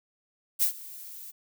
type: noise with ADSR envelope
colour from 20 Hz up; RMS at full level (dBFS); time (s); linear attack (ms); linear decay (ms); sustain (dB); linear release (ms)
violet; -22; 0.59-1.32; 34; 97; -21; 21
effects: none